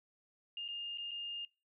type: tone with dropouts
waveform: sine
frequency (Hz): 2822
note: F7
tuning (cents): +17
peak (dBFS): -39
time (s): 0.57-1.45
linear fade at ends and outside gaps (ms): 2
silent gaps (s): 0.68-0.686 / 0.975-0.982 / 1.11-1.115
effects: noise-tail reverb RT60 0.3 s tail -24 dB re dry